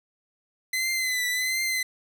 sawtooth tone with vibrato, 2031 Hz, B6, 48 cents sharp, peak -21 dBFS, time 0.73-1.83 s, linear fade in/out 5 ms, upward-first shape triangle, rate 1.4 Hz, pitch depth 57 cents each way, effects none

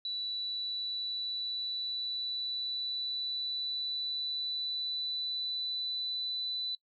sine tone with pitch glide, 3951 to 3988 Hz, B7 to B7, 0 to +16 cents, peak -33 dBFS, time 0.05-6.75 s, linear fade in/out 2 ms, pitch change +16 cents, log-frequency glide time 0.26-6.41 s, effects noise-tail reverb RT60 0.1 s tail -22 dB re dry

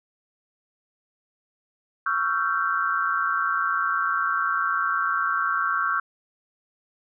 sine tone cluster, 1117 / 1327 / 1387 / 1558 Hz, C#6 / E6 / F6 / G6, +13 / +11 / -12 / -11 cents, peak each -27 dBFS, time 2.06-6 s, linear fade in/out 5 ms, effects none

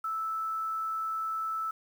sine tone with quantisation, 1315 Hz, E6, 5 cents flat, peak -30 dBFS, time 0.04-1.71 s, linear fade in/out 5 ms, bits 9, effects none

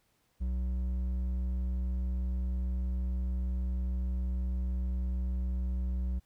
sine tone with hard clipping, 62.4 Hz, B1, 19 cents sharp, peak -31 dBFS, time 0.4-6.2 s, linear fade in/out 20 ms, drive 6 dB, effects pink hiss -73 dBFS RMS until 6.25 s

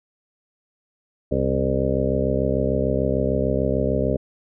harmonic tone with a mistuned harmonic, 66.7 Hz, C2, 34 cents sharp, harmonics 1 / 2 / 3 / 4 / 6 / 7 / 8 / 9, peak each -27 / -27 / -27 / -27 / -27 / -27 / -27 / -27 dBFS, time 1.31-4.17 s, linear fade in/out 10 ms, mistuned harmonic 1, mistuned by +44 cents, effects none

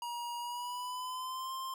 square tone with pitch glide, 953 to 1051.3 Hz, A#5 to C6, +38 to +8 cents, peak -38 dBFS, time 0.02-1.74 s, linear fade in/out 2 ms, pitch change +170 cents, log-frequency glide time 0.38-1.52 s, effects none

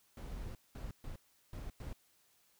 brown noise bursts at uneven times, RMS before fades -44 dBFS, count 5, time 0.17-0.55 / 0.75-0.91 / 1.04-1.16 / 1.53-1.7 / 1.8-1.93 s, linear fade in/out 2 ms, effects white hiss -71 dBFS RMS until 2.59 s

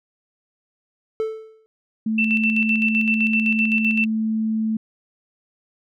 triangle tone with exponential decay, 440 Hz, A4, in tune, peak -16 dBFS, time 1.2-1.66 s, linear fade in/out 0 ms, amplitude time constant 100 ms
sine tone, 220 Hz, A3, in tune, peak -19 dBFS, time 2.06-4.77 s, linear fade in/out 5 ms
sine tone with tremolo, 2672 Hz, E7, 23 cents sharp, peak -17 dBFS, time 2.18-4.05 s, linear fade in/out 5 ms, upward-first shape square, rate 7.8 Hz, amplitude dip 55%
effects none

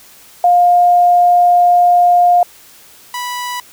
sine / sawtooth tone pair in turn, 707 / 983.9 Hz, F5 / B5, +21 / -7 cents, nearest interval tritone, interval 572 cents, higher second, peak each -6 / -16 dBFS, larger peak first, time 0.44-2.43 / 3.14-3.6 s, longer first, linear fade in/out 2 ms, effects white hiss -42 dBFS RMS until 3.72 s

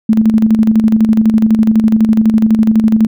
sine tone with tremolo, 220 Hz, A3, in tune, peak -4 dBFS, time 0.09-3.07 s, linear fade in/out 5 ms, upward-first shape square, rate 12 Hz, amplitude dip 55%, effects none

